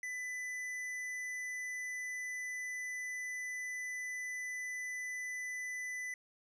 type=tone with hard clipping; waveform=sine; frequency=1998 Hz; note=B6; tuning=20 cents sharp; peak=-40 dBFS; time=0.03-6.14 s; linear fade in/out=2 ms; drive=9 dB; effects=none